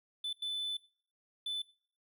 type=tone bursts at uneven times; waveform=triangle; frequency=3506 Hz; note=A7; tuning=7 cents flat; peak=-33 dBFS; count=3; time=0.24-0.33 / 0.42-0.77 / 1.46-1.62 s; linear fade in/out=5 ms; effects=noise-tail reverb RT60 0.5 s tail -20 dB re dry